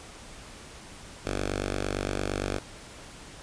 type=tone with notch filter; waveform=5% pulse; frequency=48.75 Hz; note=G1; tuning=9 cents flat; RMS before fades=-31 dBFS; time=1.25-2.59 s; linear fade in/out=10 ms; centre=170 Hz; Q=1.4; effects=pink hiss -46 dBFS RMS until 3.42 s + resampled to 22050 Hz